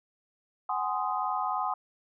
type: chord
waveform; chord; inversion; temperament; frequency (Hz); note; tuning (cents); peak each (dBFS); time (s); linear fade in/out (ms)
sine; Ab dominant seventh; third; just; 747.5 / 830.6 / 1038.3 / 1245.9; Gb5 / Ab5 / C6 / Eb6; +17 / 0 / -14 / +2; -33; 0.69-1.74; 5
effects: none

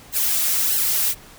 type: noise with flanger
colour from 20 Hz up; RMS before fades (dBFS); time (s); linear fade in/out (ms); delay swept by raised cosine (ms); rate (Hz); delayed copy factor
blue; -20; 0.12-1.15; 50; 0.82 to 4.52; 1.6; -0.8
effects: pink hiss -45 dBFS RMS until 1.38 s

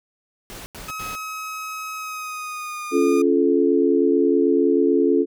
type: noise bursts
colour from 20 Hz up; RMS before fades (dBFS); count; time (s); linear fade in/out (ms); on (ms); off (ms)
pink; -37; 3; 0.5-1.154; 0; 160; 87
type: tone with pitch glide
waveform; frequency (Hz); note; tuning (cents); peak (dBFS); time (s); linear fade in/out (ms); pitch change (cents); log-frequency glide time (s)
30% pulse; 1276 to 1218.4; D#6 to D#6; +43 to -37; -26; 0.88-3.22; 5; -80; 1.96-2.85
type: chord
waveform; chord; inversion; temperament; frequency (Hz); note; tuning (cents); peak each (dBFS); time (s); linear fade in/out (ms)
sine; Db augmented; none; just; 277.2 / 346.5 / 433.1; Db4 / F4 / A4; 0 / -14 / -27; -19; 2.91-5.26; 50
effects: none

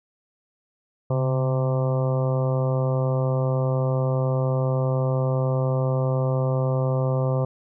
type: harmonic tone with a mistuned harmonic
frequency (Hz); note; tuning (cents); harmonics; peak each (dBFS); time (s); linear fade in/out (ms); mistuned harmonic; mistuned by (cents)
130; C3; -11; 1 / 2 / 3 / 4 / 5 / 6 / 7 / 8 / 9; -21 / -35 / -32 / -27 / -33 / -40 / -39 / -39 / -39; 1.1-7.45; 5; 1; +55
effects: none

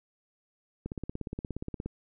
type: click train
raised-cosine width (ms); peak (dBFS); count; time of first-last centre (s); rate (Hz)
3; -22; 18; 0.86-1.86; 17
effects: none

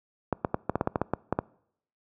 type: clicks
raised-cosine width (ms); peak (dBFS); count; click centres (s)
1; -10; 12; 0.327 / 0.448 / 0.544 / 0.696 / 0.756 / 0.811 / 0.874 / 0.958 / 1.016 / 1.136 / 1.326 / 1.389
effects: noise-tail reverb RT60 0.7 s tail -24 dB re dry + high-pass 80 Hz 12 dB/octave

